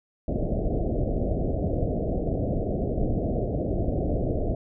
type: low-pass noise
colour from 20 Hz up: pink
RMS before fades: -26 dBFS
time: 0.28-4.55 s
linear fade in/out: 2 ms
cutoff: 700 Hz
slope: 96 dB/octave
effects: none